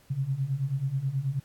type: beating tone pair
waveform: sine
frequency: 130 / 139.3 Hz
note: C3 / C#3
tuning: -11 / +9 cents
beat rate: 9.3 Hz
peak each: -31 / -28 dBFS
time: 0.1-1.4 s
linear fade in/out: 10 ms
effects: pink hiss -60 dBFS RMS until 1.44 s + AAC 64 kbps